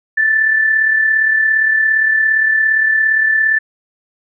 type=tone with amplitude modulation; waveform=sine; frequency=1760 Hz; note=A6; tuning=in tune; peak=-8 dBFS; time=0.17-3.59 s; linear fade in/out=10 ms; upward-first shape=sine; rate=37.4 Hz; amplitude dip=45%; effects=none